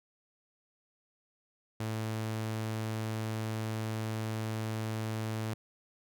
sawtooth tone, 110 Hz, A2, in tune, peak -29 dBFS, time 1.8-5.54 s, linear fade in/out 5 ms, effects none

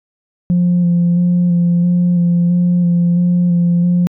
sine tone with vibrato, 174.9 Hz, F3, 3 cents sharp, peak -8 dBFS, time 0.5-4.07 s, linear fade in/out 0 ms, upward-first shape square, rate 1.5 Hz, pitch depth 16 cents each way, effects tanh soft clip ceiling -7 dBFS

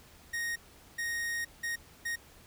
45% pulse tone bursts at uneven times, 1864.7 Hz, A#6, in tune, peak -32 dBFS, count 4, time 0.33-0.56 / 0.98-1.45 / 1.63-1.76 / 2.05-2.16 s, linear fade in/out 10 ms, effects added 74 Hz sine -63 dBFS peak until 2.46 s + pink hiss -57 dBFS RMS until 2.46 s

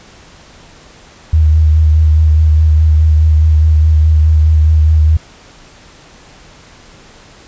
sine tone with vibrato, 77.8 Hz, D#2, in tune, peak -5 dBFS, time 1.33-5.17 s, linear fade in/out 5 ms, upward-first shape sine, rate 4.8 Hz, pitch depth 27 cents each way, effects pink hiss -40 dBFS RMS until 7.47 s + resampled to 16000 Hz

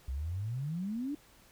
sine exponential sweep, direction up, 61.74 to 303.1 Hz, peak -33 dBFS, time 0.08-1.15 s, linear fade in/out 5 ms, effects pink hiss -61 dBFS RMS until 1.51 s

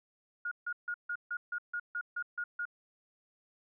sine tone bursts, 1433 Hz, F6, 44 cents sharp, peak -33 dBFS, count 11, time 0.45-2.654 s, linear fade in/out 5 ms, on 64 ms, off 150 ms, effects none

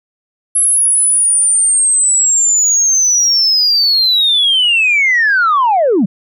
sine linear sweep, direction down, 10970 to 164.81 Hz, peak -7 dBFS, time 0.55-6.06 s, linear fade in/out 10 ms, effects tanh soft clip ceiling -5 dBFS

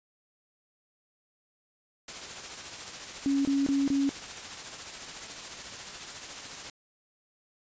white noise with tremolo, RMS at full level -38 dBFS, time 2.08-6.7 s, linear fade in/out 2 ms, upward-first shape triangle, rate 14 Hz, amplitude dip 45%
sine tone bursts, 277.2 Hz, C#4, in tune, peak -23 dBFS, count 4, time 3.26-4.092 s, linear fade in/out 0 ms, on 190 ms, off 24 ms
effects resampled to 16000 Hz

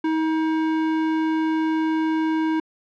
square tone, 317.7 Hz, D#4, 36 cents sharp, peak -20 dBFS, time 0.04-2.6 s, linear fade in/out 5 ms, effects low-pass 2000 Hz 12 dB/octave

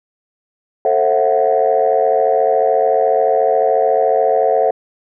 sine chord, F# half-diminished seventh, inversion first, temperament just, 444 / 532.8 / 666 / 740 Hz, A4 / C5 / E5 / F#5, +16 / +31 / +18 / 0 cents, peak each -16 dBFS, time 0.85-4.71 s, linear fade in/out 2 ms, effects tanh soft clip ceiling -3 dBFS

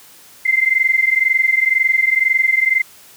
sine tone pair together, 2071 / 2093 Hz, C7 / C7, -18 / 0 cents, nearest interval unison, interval 18 cents, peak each -15 dBFS, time 0.45-2.82 s, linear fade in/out 10 ms, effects white hiss -44 dBFS RMS until 3.16 s + high-pass 80 Hz 12 dB/octave

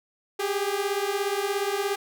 sawtooth beating tone pair, 392.5 / 409.5 Hz, G4 / G#4, +2 / -24 cents, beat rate 17 Hz, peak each -24 dBFS, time 0.39-1.96 s, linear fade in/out 10 ms, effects none

